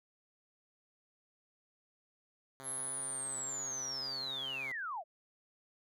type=tone with vibrato; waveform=5% pulse; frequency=133.9 Hz; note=C3; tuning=40 cents sharp; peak=-37 dBFS; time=2.6-4.72 s; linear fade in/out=0 ms; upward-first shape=sine; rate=17 Hz; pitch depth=8 cents each way
type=linear sweep; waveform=sine; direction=down; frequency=11175 to 587.3 Hz; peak=-37 dBFS; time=2.63-5.04 s; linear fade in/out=50 ms
effects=none